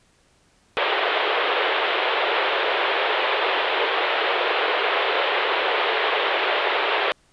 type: band-pass noise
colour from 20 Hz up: pink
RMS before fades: -22 dBFS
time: 0.77-7.12 s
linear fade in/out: 0 ms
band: 390 to 3600 Hz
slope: 48 dB/octave
effects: pink hiss -60 dBFS RMS until 7.32 s + resampled to 22050 Hz